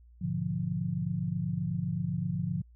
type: chord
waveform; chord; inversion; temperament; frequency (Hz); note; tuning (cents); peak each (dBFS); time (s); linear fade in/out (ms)
sine; G# diminished seventh; none; equal; 103.83 / 123.47 / 146.83 / 174.61; G#2 / B2 / D3 / F3; 0 / 0 / 0 / 0; -37 / -38 / -34 / -32; 0.21-2.62; 10
effects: added 59 Hz sine -53 dBFS peak until 2.75 s